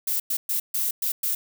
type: noise bursts at uneven times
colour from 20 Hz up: violet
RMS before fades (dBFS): -25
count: 6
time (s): 0.07-0.2 / 0.3-0.37 / 0.49-0.6 / 0.74-0.91 / 1.02-1.12 / 1.23-1.35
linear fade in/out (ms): 5
effects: none